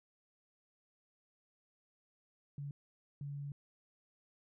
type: tone bursts at uneven times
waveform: sine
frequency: 142.4 Hz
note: C#3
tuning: 47 cents sharp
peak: -40 dBFS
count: 2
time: 2.58-2.71 / 3.21-3.52 s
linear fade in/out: 2 ms
effects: none